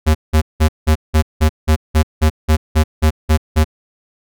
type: tone bursts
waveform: square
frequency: 77.78 Hz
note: D#2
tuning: in tune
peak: -9 dBFS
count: 14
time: 0.06-3.646 s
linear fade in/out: 20 ms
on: 89 ms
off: 180 ms
effects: none